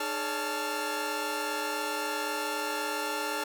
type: tone cluster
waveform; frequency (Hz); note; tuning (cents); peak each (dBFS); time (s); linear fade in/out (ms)
sawtooth; 302.9 / 421.9 / 562 / 881 / 1382; D#4 / G#4 / C#5 / A5 / F6; -46 / +27 / +24 / +2 / -19; -36 / -34 / -35 / -31 / -32; 0-3.44; 5
effects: none